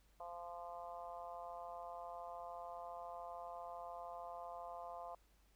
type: harmonic tone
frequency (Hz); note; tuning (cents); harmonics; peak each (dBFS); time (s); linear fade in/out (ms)
172.9; F3; -17; 3 / 4 / 5 / 6 / 7; -55 / -49 / -55 / -53 / -60; 0.2-5.15; 2
effects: added 50 Hz sine -70 dBFS peak until 5.55 s + pink hiss -75 dBFS RMS until 5.55 s